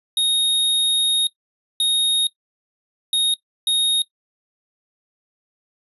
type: tone bursts at uneven times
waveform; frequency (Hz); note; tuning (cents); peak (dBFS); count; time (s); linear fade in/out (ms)
square; 3729; A#7; 0; -16; 4; 0.17-1.27 / 1.8-2.27 / 3.13-3.34 / 3.67-4.02; 2
effects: noise-tail reverb RT60 0.1 s tail -21 dB re dry + resampled to 32000 Hz